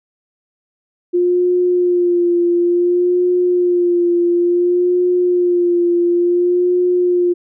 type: tone with vibrato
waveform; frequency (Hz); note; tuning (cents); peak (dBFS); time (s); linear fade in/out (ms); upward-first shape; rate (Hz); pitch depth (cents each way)
sine; 352.7; F4; +17; -11; 1.13-7.34; 20; sine; 0.57; 29
effects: none